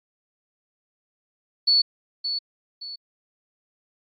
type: tone with echo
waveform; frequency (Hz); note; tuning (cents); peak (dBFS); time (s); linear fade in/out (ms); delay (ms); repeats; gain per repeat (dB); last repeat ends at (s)
sine; 4435; C#8; 0; -15; 1.67-1.82; 10; 570; 2; -9; 2.96
effects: AAC 64 kbps